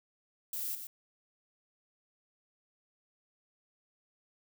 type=noise with echo; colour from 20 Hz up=violet; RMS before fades=-37 dBFS; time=0.53-0.75 s; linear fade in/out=2 ms; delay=120 ms; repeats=1; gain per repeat=-7 dB; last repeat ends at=0.87 s; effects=none